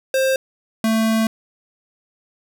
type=tone pair in turn; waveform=square; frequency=529 / 222.4 Hz; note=C5 / A3; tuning=+19 / +19 cents; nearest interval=octave + minor third; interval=1500 cents; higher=first; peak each=-16 dBFS; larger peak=neither; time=0.14-0.36 / 0.84-1.27 s; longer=second; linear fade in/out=2 ms; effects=none